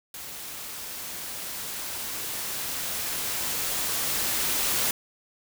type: noise with level ramp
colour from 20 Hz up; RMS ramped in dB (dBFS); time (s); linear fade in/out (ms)
white; -39 to -25; 0.14-4.91; 2
effects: none